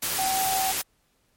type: tone in noise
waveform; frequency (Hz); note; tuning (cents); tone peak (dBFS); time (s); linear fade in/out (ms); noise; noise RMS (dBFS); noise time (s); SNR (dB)
sine; 764; G5; -45; -24; 0.18-0.72; 10; white; -27; 0.02-0.82; 0
effects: pink hiss -68 dBFS RMS until 1.36 s + MP3 64 kbps